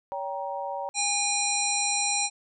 sine chord, G diminished, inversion second, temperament just, 564.5 / 784 / 940.8 Hz, Db5 / G5 / Bb5, +31 / 0 / +16 cents, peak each -34 dBFS, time 0.12-0.89 s, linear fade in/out 0 ms
harmonic tone, 813 Hz, G#5, 37 cents flat, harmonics 1 / 3 / 5 / 7 / 9 / 10, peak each -31 / -31 / -31 / -31 / -31 / -31 dBFS, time 0.94-2.3 s, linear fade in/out 50 ms
effects none

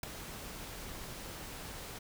pink noise with ADSR envelope, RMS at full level -33 dBFS, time 0.03-1.99 s, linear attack 4 ms, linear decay 6 ms, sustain -12 dB, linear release 11 ms, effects none

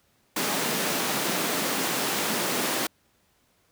pink high-pass noise, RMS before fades -27 dBFS, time 0.36-2.87 s, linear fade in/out 5 ms, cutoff 180 Hz, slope 24 dB/octave, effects pink hiss -66 dBFS RMS until 3.71 s + high-pass 60 Hz 12 dB/octave

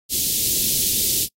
white band-stop noise, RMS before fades -20 dBFS, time 0.09-1.28 s, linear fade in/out 50 ms, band 390 to 3300 Hz, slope 24 dB/octave, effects noise-tail reverb RT60 0.1 s tail -25 dB re dry + AAC 48 kbps

